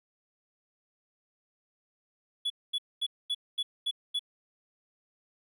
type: tone bursts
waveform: triangle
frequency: 3403 Hz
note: G#7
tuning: 41 cents sharp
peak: -26 dBFS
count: 7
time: 2.45-4.194 s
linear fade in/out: 10 ms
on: 52 ms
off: 230 ms
effects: none